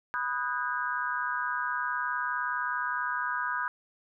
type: chord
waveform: sine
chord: G# minor seventh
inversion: first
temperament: equal with one note detuned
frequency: 987.8 / 1244.5 / 1480 / 1619.5 Hz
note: B5 / D#6 / F#6 / G#6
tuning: 0 / 0 / 0 / -44 cents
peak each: -34 dBFS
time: 0.14-3.68 s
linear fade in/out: 0 ms
effects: none